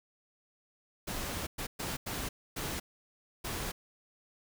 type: noise bursts at uneven times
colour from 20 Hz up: pink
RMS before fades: -37 dBFS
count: 6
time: 1.07-1.47 / 1.58-1.67 / 1.79-1.97 / 2.06-2.29 / 2.56-2.8 / 3.44-3.72 s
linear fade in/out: 10 ms
effects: none